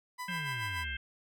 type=tone with tremolo; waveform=30% pulse; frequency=997 Hz; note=B5; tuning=16 cents sharp; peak=-34 dBFS; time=0.18-0.85 s; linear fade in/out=20 ms; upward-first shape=sine; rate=7 Hz; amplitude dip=65%
type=harmonic tone; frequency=528 Hz; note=C5; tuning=16 cents sharp; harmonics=3 / 4 / 5 / 6; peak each=-39 / -42 / -44 / -44 dBFS; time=0.28-0.97 s; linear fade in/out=5 ms
type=exponential sweep; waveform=triangle; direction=down; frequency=187.9 to 64.5 Hz; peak=-37 dBFS; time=0.28-0.97 s; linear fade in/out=10 ms
effects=none